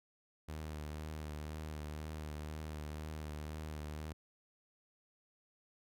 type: tone with vibrato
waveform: sawtooth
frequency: 76.5 Hz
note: D#2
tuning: 29 cents flat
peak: -38 dBFS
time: 0.48-4.13 s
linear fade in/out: 10 ms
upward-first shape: sine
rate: 2 Hz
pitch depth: 28 cents each way
effects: none